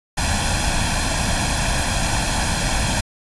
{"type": "noise with comb filter", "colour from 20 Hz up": "pink", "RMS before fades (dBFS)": -20, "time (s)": [0.17, 3.01], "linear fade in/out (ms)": 10, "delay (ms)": 1.2, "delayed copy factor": 0.75, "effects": ["resampled to 24000 Hz"]}